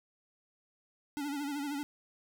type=tone with vibrato; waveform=square; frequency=286.6 Hz; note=D4; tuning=42 cents flat; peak=-35 dBFS; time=1.17-1.83 s; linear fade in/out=0 ms; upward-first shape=sine; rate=13 Hz; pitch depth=68 cents each way; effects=11-bit